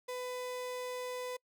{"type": "tone", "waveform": "35% pulse", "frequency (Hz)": 500, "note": "B4", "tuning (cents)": 21, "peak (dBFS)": -36, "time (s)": [0.08, 1.37], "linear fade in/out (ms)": 10, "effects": ["noise-tail reverb RT60 0.1 s tail -26 dB re dry"]}